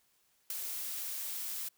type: noise with ADSR envelope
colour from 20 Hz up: blue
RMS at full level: -31 dBFS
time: 0.5-1.69 s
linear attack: 4 ms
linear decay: 4 ms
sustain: -8 dB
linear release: 11 ms
effects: white hiss -72 dBFS RMS until 1.77 s